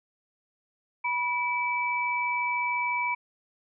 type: tone pair together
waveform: sine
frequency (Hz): 975.6 / 2307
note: B5 / D7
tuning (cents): -21 / -31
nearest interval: octave + minor third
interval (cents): 1490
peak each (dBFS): -28 / -28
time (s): 1.04-3.15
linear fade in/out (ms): 10
effects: none